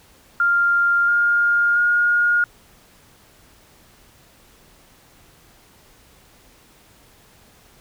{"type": "tone with pitch steps", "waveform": "sine", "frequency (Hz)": [1396.9, 1412.3, 1427.9], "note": ["F6", "F6", "F6"], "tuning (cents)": [0, 19, 38], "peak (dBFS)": -14, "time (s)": [0.4, 2.44], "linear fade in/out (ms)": 2, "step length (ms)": 680, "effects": ["pink hiss -52 dBFS RMS until 7.8 s"]}